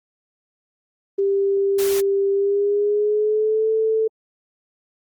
sine tone with pitch glide, 395.2 to 441 Hz, G4 to A4, +14 to +4 cents, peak -16 dBFS, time 1.18-4.08 s, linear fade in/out 10 ms, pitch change +190 cents, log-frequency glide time 2.32-3.7 s
white noise, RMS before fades -29 dBFS, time 1.78-2.01 s, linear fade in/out 10 ms
effects Opus 24 kbps

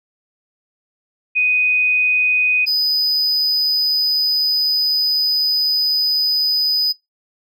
sine / triangle tone pair in turn, 2494 / 4988 Hz, D#7 / D#8, +3 / +3 cents, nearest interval octave, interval 1200 cents, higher second, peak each -13 dBFS, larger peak neither, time 1.35-2.66 / 2.66-6.93 s, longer second, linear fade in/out 20 ms, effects noise-tail reverb RT60 0.2 s tail -25 dB re dry

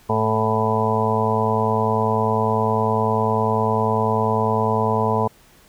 harmonic tone, 110 Hz, A2, in tune, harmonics 1 / 2 / 4 / 5 / 6 / 7 / 8 / 9, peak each -24 / -25 / -23 / -29 / -27 / -28 / -26 / -23 dBFS, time 0.09-5.28 s, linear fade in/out 10 ms, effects pink hiss -52 dBFS RMS until 5.68 s

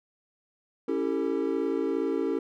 triangle chord, A dominant seventh, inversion first, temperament equal with one note detuned, 277.2 / 329.6 / 392 / 449 Hz, C#4 / E4 / G4 / A4, 0 / 0 / 0 / +35 cents, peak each -29 dBFS, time 0.88-2.39 s, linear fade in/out 5 ms, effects none

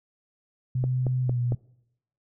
sine tone with pitch glide, 127.4 to 121.58 Hz, C3 to B2, -46 to -27 cents, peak -23 dBFS, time 0.75-1.55 s, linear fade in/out 5 ms, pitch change -81 cents, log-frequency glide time 1.22-1.39 s
click train, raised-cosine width 2 ms, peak -18 dBFS, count 4, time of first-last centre 0.84-1.522 s, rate 4.4 Hz
effects noise-tail reverb RT60 0.8 s tail -23 dB re dry

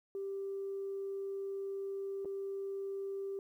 sine tone with dropouts, 392.6 Hz, G4, 3 cents sharp, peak -36 dBFS, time 0.15-3.39 s, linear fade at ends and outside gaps 1 ms, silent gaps 2.248-2.255 s, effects tanh soft clip ceiling -32 dBFS + 12-bit

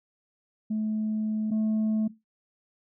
sine tone pair in turn, 216.1 / 217.3 Hz, A3 / A3, -31 / -21 cents, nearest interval unison, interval 10 cents, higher second, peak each -24 / -20 dBFS, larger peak second, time 0.7-1.51 / 1.51-2.08 s, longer first, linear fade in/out 10 ms, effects noise-tail reverb RT60 0.2 s tail -18 dB re dry + tanh soft clip ceiling -22 dBFS

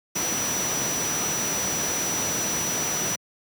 sine tone in noise, 5890 Hz, F#8, 9 cents flat, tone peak -26 dBFS, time 0.15-3.16 s, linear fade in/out 10 ms, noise pink, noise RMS -28 dBFS, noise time 0.15-3.16 s, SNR -1 dB, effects high-pass 150 Hz 12 dB/octave

